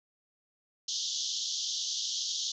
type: band-pass noise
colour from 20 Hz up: white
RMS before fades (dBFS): -34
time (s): 0.88-2.52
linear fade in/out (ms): 5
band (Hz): 3100 to 6600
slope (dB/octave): 96
effects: none